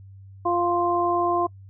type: harmonic tone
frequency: 348.8 Hz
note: F4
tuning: 2 cents flat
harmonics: 1 / 2 / 3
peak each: -24 / -24 / -24 dBFS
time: 0.45-1.47 s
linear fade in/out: 10 ms
effects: noise-tail reverb RT60 0.1 s tail -25 dB re dry + added 97 Hz sine -42 dBFS peak until 1.69 s